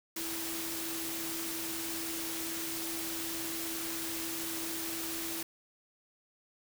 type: tone in noise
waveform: sine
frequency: 329.4 Hz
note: E4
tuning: 1 cent flat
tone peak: -41 dBFS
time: 0.16-5.43 s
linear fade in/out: 5 ms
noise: white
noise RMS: -38 dBFS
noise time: 0.16-5.43 s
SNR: -6 dB
effects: none